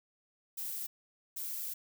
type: noise bursts at uneven times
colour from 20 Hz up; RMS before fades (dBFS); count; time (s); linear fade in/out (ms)
violet; -39; 2; 0.57-0.87 / 1.36-1.74; 10
effects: none